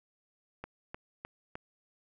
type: click train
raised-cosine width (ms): 0.5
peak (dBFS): -25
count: 4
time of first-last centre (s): 0.64-1.555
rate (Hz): 3.28
effects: none